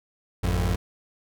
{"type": "tone pair together", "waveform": "30% pulse", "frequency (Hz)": [53.71, 89], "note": ["A1", "F2"], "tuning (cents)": [-41, 33], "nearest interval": "major sixth", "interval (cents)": 874, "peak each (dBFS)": -22, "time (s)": [0.43, 0.76], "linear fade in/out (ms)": 10, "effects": []}